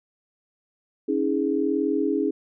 sine chord, C# suspended second, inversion none, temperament equal with one note detuned, 277.2 / 318 / 415.3 Hz, C#4 / D#4 / G#4, 0 / +38 / 0 cents, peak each -25 dBFS, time 1.08-2.31 s, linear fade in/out 10 ms, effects none

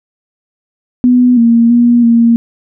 sine tone with pitch steps, 247.8 / 232.4 / 238.9 / 232.6 Hz, B3 / A#3 / A#3 / A#3, +6 / -5 / +43 / -4 cents, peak -4 dBFS, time 1.04-2.36 s, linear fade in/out 0 ms, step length 330 ms, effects none

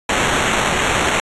blue noise with sample-and-hold, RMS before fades -17 dBFS, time 0.09-1.2 s, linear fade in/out 2 ms, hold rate 4900 Hz, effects resampled to 24000 Hz

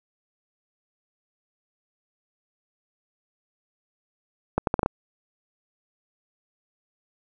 accelerating click train, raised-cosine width 1 ms, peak -7 dBFS, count 6, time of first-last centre 4.58-4.861 s, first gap 92 ms, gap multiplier 0.75, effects none

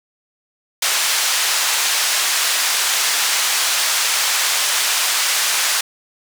white band-pass noise, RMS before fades -18 dBFS, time 0.82-5.81 s, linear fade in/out 5 ms, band 900 to 7700 Hz, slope 12 dB/octave, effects none

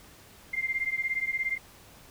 sine beating tone pair, 2093 / 2110 Hz, C7 / C7, 0 / +14 cents, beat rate 17 Hz, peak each -30 / -31 dBFS, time 0.53-1.58 s, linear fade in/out 10 ms, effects pink hiss -53 dBFS RMS until 2.1 s

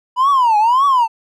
triangle tone with vibrato, 974 Hz, B5, 24 cents flat, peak -7 dBFS, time 0.16-1.08 s, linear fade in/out 50 ms, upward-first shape triangle, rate 1.8 Hz, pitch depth 290 cents each way, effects tanh soft clip ceiling -5 dBFS

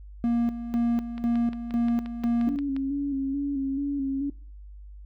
triangle tone with tremolo, 235.6 Hz, A#3, 19 cents sharp, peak -19 dBFS, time 0.24-2.56 s, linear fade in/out 0 ms, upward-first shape square, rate 2 Hz, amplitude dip 70%
click train, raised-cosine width 0.3 ms, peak -26 dBFS, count 10, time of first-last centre 1.18-2.765 s, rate 5.68 Hz
sine tone with vibrato, 276.9 Hz, C#4, 2 cents flat, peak -25 dBFS, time 2.47-4.3 s, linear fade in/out 5 ms, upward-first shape square, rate 2.3 Hz, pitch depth 38 cents each way
effects noise-tail reverb RT60 0.4 s tail -22 dB re dry + added 50 Hz sine -41 dBFS peak until 5.05 s

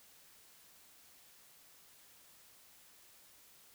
silence, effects white hiss -62 dBFS RMS until 3.74 s

